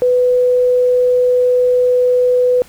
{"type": "tone", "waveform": "sine", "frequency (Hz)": 497.7, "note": "B4", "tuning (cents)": 13, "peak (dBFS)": -9, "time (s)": [0.02, 2.62], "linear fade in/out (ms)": 0, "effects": ["pink hiss -43 dBFS RMS until 2.68 s"]}